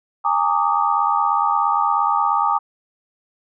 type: tone cluster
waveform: sine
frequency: 815 / 904 / 1158 / 1235 Hz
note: G#5 / A5 / D6 / D#6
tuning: -33 / +47 / -25 / -13 cents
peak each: -21 dBFS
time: 0.24-2.59 s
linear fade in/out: 20 ms
effects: none